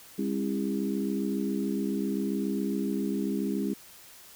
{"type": "harmonic tone with a mistuned harmonic", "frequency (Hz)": 67.3, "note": "C2", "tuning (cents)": 49, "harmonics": [3, 4, 5, 6], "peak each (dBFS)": [-30, -32, -34, -36], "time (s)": [0.18, 3.74], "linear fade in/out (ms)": 10, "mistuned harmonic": 5, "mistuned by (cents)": -34, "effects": ["white hiss -51 dBFS RMS until 4.35 s"]}